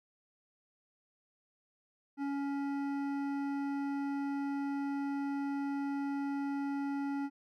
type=tone with hard clipping; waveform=sine; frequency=280 Hz; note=C#4; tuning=18 cents sharp; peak=-35 dBFS; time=2.17-7.3 s; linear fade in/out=50 ms; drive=12 dB; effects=none